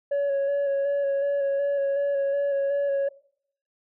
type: tone with vibrato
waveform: sine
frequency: 560 Hz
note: C#5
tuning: 18 cents sharp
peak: -19 dBFS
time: 0.11-3.09 s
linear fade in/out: 10 ms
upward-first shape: square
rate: 2.7 Hz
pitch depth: 18 cents each way
effects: noise-tail reverb RT60 0.6 s tail -20 dB re dry + tanh soft clip ceiling -21 dBFS